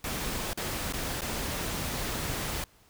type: noise with dropouts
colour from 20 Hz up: pink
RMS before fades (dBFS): -33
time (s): 0.04-2.64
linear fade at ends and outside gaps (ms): 2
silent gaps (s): 0.533-0.574 / 0.925-0.935 / 1.209-1.218
effects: pink hiss -61 dBFS RMS until 2.89 s